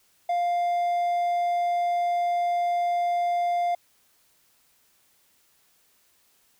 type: tone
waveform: triangle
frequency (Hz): 700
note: F5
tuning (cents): +4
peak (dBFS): -20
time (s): 0.29-3.75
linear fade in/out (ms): 5
effects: white hiss -64 dBFS RMS until 6.59 s